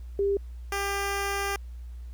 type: tone pair in turn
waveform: sine / 10% pulse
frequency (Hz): 398.5 / 398.5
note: G4 / G4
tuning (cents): +28 / +28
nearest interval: unison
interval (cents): 0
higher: neither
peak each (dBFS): -22 / -19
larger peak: second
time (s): 0.19-0.37 / 0.72-1.56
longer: second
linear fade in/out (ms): 2
effects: added 60 Hz sine -37 dBFS peak until 2.13 s + pink hiss -64 dBFS RMS until 2.13 s